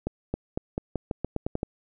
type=accelerating click train; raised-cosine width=2 ms; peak=-14 dBFS; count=11; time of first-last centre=0.07-1.631 s; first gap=270 ms; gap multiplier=0.87; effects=none